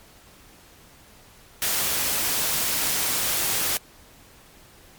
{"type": "noise", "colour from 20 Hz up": "white", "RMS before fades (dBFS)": -24, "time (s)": [1.62, 3.77], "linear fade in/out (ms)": 0, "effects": ["pink hiss -51 dBFS RMS until 4.98 s", "MP3 96 kbps"]}